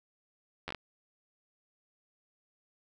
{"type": "slowing click train", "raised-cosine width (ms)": 0.3, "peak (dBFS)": -21, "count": 5, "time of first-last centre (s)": [0.68, 0.747], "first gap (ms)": 11, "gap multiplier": 1.29, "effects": []}